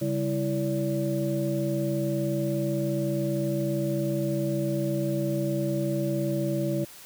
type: tone cluster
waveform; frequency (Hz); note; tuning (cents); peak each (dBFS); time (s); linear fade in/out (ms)
sine; 138.9 / 198.7 / 330.8 / 574; C#3 / G3 / E4 / D5; +4 / +24 / +6 / -40; -29 / -32 / -29 / -31; 0.01-6.85; 10
effects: white hiss -47 dBFS RMS until 7.05 s